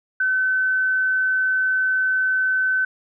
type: tone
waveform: sine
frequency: 1522 Hz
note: F#6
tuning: 48 cents sharp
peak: -17 dBFS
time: 0.2-2.85 s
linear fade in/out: 5 ms
effects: none